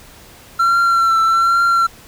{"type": "tone with vibrato", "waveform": "triangle", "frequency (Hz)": 1356, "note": "E6", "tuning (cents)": 49, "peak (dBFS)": -9, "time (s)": [0.59, 1.87], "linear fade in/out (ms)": 10, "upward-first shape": "triangle", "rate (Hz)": 1.2, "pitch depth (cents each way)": 34, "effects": ["pink hiss -42 dBFS RMS until 2.07 s"]}